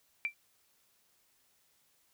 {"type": "tone with exponential decay", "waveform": "sine", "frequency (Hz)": 2349, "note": "D7", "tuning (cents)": 0, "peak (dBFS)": -26, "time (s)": [0.25, 0.34], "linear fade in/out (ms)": 0, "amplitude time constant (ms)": 19, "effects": ["white hiss -71 dBFS RMS until 2.13 s"]}